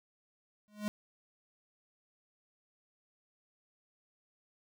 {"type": "tone with exponential growth", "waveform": "square", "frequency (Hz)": 209.3, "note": "G#3", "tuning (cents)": 14, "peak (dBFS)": -30, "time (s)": [0.68, 0.88], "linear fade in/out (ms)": 0, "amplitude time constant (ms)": 43, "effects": []}